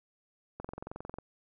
click train, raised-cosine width 1 ms, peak -26 dBFS, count 14, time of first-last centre 0.6-1.186 s, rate 22.2 Hz, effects none

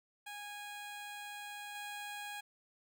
15% pulse tone with level steps, 824 Hz, G#5, 14 cents flat, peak -38 / -36 dBFS, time 0.26-2.41 s, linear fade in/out 10 ms, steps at 1.75 s, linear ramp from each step 2 ms, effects none

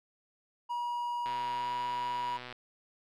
triangle tone with pitch glide, 960 to 968.9 Hz, B5 to B5, -49 to -33 cents, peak -30 dBFS, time 0.69-2.38 s, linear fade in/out 20 ms, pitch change +16 cents, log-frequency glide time 1.56-1.7 s
click train, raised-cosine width 0.3 ms, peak -27 dBFS, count 158, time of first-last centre 1.26-2.526 s, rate 124 Hz
effects none

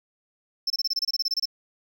triangle tone bursts, 5320 Hz, E8, 15 cents sharp, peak -21 dBFS, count 14, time 0.67-1.456 s, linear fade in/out 5 ms, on 32 ms, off 26 ms, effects none

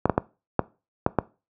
clicks, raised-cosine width 1 ms, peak -4 dBFS, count 6, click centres 0.056 / 0.097 / 0.179 / 0.593 / 1.064 / 1.187 s, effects noise-tail reverb RT60 0.3 s tail -20 dB re dry + high-pass 80 Hz 12 dB/octave

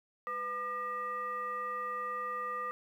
sine tone with frequency modulation, 1205 Hz, D6, 44 cents sharp, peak -34 dBFS, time 0.27-2.71 s, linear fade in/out 0 ms, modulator 706 Hz, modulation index 0.68, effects 11-bit

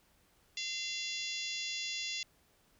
harmonic tone, 687 Hz, F5, 29 cents flat, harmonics 3 / 4 / 5 / 6 / 7 / 8 / 9 / 10, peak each -45 / -42 / -42 / -46 / -43 / -48 / -48 / -47 dBFS, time 0.57-2.23 s, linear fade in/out 2 ms, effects pink hiss -69 dBFS RMS until 2.79 s

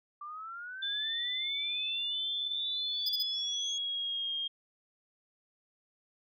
sine exponential sweep, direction up, 1169 to 6550 Hz, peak -40 dBFS, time 0.21-3.78 s, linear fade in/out 5 ms
sine tone with pitch glide, 3520 to 3228 Hz, A7 to G#7, 0 to -50 cents, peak -32 dBFS, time 0.82-4.48 s, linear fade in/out 10 ms, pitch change -150 cents, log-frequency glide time 2.68-4.34 s
square tone bursts, 4975 Hz, D#8, 1 cent flat, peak -30 dBFS, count 3, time 3.06-3.227 s, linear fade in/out 5 ms, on 31 ms, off 37 ms
effects none

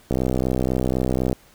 click train, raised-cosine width 2 ms, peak -8 dBFS, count 79, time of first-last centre 0.11-1.329 s, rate 64 Hz, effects pink hiss -53 dBFS RMS until 1.54 s

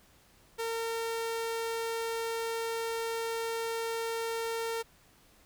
sawtooth tone, 456.6 Hz, A#4, 36 cents flat, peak -28 dBFS, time 0.58-4.83 s, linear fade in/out 20 ms, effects pink hiss -62 dBFS RMS until 5.45 s

